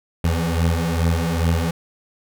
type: beating tone pair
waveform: 25% pulse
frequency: 82.41 / 84.81 Hz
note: E2 / E2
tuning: 0 / +50 cents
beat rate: 2.4 Hz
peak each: -16 / -18 dBFS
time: 0.24-1.71 s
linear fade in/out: 5 ms
effects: none